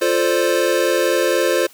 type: chord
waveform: square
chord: D minor seventh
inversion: first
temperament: equal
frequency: 349.2 / 440 / 523.3 / 587.3 Hz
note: F4 / A4 / C5 / D5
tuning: 0 / 0 / 0 / 0 cents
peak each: -21 / -23 / -19 / -24 dBFS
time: 0.01-1.67 s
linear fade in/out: 10 ms
effects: white hiss -47 dBFS RMS until 1.73 s